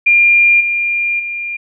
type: tone with level steps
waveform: sine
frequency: 2400 Hz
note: D7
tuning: 37 cents sharp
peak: -6 / -13 / -19 dBFS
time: 0.06-1.57 s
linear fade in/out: 10 ms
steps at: 0.6 / 1.19 s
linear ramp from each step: 10 ms
effects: none